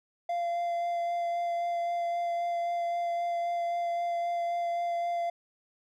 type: tone with vibrato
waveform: triangle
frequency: 690 Hz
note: F5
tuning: 21 cents flat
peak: -26 dBFS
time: 0.29-5.3 s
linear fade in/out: 5 ms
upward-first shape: sine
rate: 3.8 Hz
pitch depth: 10 cents each way
effects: none